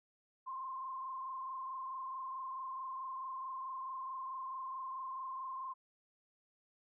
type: tone with frequency modulation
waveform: sine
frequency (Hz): 1052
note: C6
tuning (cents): +9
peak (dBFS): -40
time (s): 0.46-5.74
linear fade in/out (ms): 20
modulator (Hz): 24.6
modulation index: 1.1
effects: none